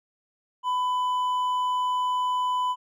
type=tone with hard clipping; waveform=sine; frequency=1000 Hz; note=B5; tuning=21 cents sharp; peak=-24 dBFS; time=0.63-2.76 s; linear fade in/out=50 ms; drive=4 dB; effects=none